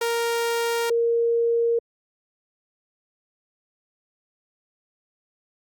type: tone pair in turn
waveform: sawtooth / sine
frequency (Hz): 466.2 / 466.2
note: A#4 / A#4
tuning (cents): 0 / 0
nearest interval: unison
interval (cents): 0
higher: neither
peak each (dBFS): -18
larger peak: neither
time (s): 0.01-0.9 / 0.9-1.79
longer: neither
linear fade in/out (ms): 5
effects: Opus 48 kbps